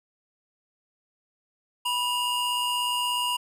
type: tone pair together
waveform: square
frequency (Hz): 982.2 / 2830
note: B5 / F7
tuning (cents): -10 / +22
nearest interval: octave + tritone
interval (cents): 1832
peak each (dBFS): -28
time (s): 1.85-3.37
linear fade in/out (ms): 10
effects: resampled to 32000 Hz